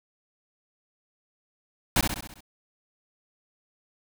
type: noise with echo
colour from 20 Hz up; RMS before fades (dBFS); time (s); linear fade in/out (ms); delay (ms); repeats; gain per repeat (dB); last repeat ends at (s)
pink; -21; 1.96-2.01; 2; 66; 6; -5; 2.406
effects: none